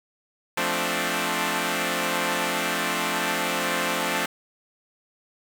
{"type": "chord", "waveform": "5% pulse", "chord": "D minor seventh", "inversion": "first", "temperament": "equal", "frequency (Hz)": [174.61, 220, 261.6, 293.7], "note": ["F3", "A3", "C4", "D4"], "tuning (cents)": [0, 0, 0, 0], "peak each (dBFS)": -18, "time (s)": [0.57, 4.26], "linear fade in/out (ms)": 5, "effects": ["8-bit"]}